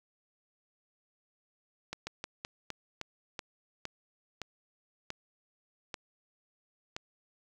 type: slowing click train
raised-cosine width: 0.2 ms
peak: -20 dBFS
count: 12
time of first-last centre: 1.93-6.965 s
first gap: 140 ms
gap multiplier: 1.22
effects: 10-bit